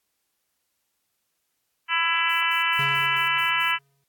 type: harmonic tone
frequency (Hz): 332.9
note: E4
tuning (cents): +17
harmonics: 3 / 4 / 5 / 6 / 7 / 8 / 9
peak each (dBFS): -28 / -28 / -28 / -28 / -28 / -28 / -28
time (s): 1.88-3.79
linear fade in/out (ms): 50
type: noise bursts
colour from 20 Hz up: violet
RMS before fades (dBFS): -45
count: 7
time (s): 2.29-3.718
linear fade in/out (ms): 5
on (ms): 120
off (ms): 98
type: tone with exponential decay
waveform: square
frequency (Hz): 138.8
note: C#3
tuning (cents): +3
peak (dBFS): -30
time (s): 2.79-4.04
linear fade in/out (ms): 2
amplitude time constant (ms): 270
effects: white hiss -75 dBFS RMS until 4.08 s + AAC 64 kbps